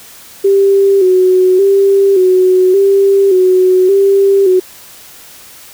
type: tone with vibrato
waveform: sine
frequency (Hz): 381.7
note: G4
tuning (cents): -46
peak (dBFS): -5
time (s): 0.44-4.6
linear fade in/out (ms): 10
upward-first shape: square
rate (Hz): 0.87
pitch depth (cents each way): 55
effects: white hiss -36 dBFS RMS until 5.73 s